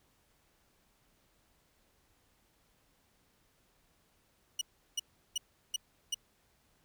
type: tone bursts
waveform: 25% pulse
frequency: 2926 Hz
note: F#7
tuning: 20 cents flat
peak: -27 dBFS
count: 5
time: 4.59-6.145 s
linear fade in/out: 5 ms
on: 23 ms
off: 360 ms
effects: pink hiss -71 dBFS RMS until 6.84 s